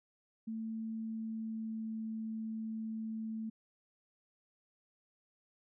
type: tone with pitch glide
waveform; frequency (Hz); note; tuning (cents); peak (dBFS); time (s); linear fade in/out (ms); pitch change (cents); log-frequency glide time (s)
sine; 222.7 to 221.2; A3 to A3; +21 to +9; -37; 0.47-3.5; 10; -12; 1.02-1.96
effects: none